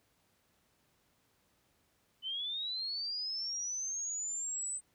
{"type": "linear sweep", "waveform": "sine", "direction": "up", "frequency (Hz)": [3000, 8140], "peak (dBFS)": -35, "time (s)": [2.22, 4.81], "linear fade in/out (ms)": 50, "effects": ["pink hiss -73 dBFS RMS until 4.94 s", "high-pass 60 Hz 12 dB/octave"]}